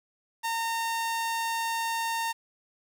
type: tone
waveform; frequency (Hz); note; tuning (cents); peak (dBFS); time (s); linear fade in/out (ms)
sawtooth; 915; A#5; -32; -24; 0.43-2.33; 20
effects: 9-bit